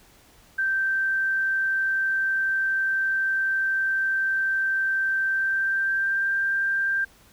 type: tone with pitch glide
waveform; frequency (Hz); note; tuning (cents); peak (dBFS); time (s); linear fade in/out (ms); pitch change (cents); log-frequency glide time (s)
sine; 1562 to 1582.9; G6 to G6; -7 to +16; -21; 0.58-7.05; 10; +23; 5.28-6.33
effects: pink hiss -55 dBFS RMS until 7.32 s